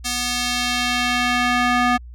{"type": "tone with band-pass filter sweep", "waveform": "square", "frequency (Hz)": 245.2, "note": "B3", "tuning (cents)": -12, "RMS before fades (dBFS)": -20, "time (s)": [0.04, 1.98], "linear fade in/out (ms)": 20, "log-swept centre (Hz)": [6300, 1300], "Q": 0.91, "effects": ["added 60 Hz sine -35 dBFS peak until 2.14 s"]}